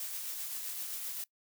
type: noise with tremolo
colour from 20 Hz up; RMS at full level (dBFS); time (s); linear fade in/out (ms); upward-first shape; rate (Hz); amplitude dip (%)
blue; -38; 0-1.24; 2; triangle; 7.7; 35
effects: noise-tail reverb RT60 0.1 s tail -22 dB re dry